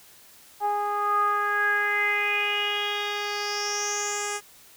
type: tone with low-pass filter sweep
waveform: 10% pulse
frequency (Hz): 412.1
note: G#4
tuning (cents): -13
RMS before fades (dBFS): -26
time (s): 0.6-4.41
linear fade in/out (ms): 50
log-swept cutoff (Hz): 870 to 8500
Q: 6.4
effects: white hiss -52 dBFS RMS until 4.76 s